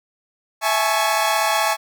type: chord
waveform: sawtooth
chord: A major seventh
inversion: second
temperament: equal with one note detuned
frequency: 659.3 / 830.6 / 866.4 / 1108.7 Hz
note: E5 / G#5 / A5 / C#6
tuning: 0 / 0 / -27 / 0 cents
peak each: -19 dBFS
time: 0.61-1.77 s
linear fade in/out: 50 ms
effects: none